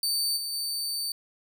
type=tone with level steps; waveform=sawtooth; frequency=4573 Hz; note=D8; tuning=47 cents flat; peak=-22 / -28 / -26 dBFS; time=0.03-1.12 s; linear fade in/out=2 ms; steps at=0.36 / 0.52 s; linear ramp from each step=20 ms; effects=none